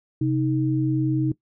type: tone pair together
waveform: sine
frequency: 131.5 / 313.3 Hz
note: C3 / D#4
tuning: +9 / +12 cents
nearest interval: octave + minor third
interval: 1503 cents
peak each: -22 dBFS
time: 0.21-1.32 s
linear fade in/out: 5 ms
effects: noise-tail reverb RT60 0.1 s tail -18 dB re dry